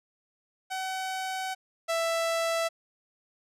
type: tone pair in turn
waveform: sawtooth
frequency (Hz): 756 / 662.4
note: F#5 / E5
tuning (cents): +37 / +8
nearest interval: major second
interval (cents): 229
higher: first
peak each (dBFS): -27 / -22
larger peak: second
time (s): 0.7-1.55 / 1.88-2.69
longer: first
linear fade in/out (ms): 20
effects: low-pass 11000 Hz 12 dB/octave